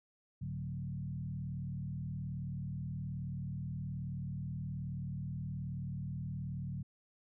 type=tone with frequency modulation; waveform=sine; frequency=136.7 Hz; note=C#3; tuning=24 cents flat; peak=-37 dBFS; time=0.41-6.83 s; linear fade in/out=10 ms; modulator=38.8 Hz; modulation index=1.2; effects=none